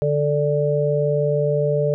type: harmonic tone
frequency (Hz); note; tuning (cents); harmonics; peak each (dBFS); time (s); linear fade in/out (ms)
146.83; D3; 0; 1 / 3 / 4; -21 / -21 / -21; 0.02-1.94; 0
effects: none